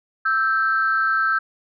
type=tone pair together; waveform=sine; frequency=1318.5 / 1567.1 Hz; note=E6 / G6; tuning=0 / -1 cents; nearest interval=minor third; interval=299 cents; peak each=-19 dBFS; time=0.25-1.39 s; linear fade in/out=10 ms; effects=tanh soft clip ceiling -10 dBFS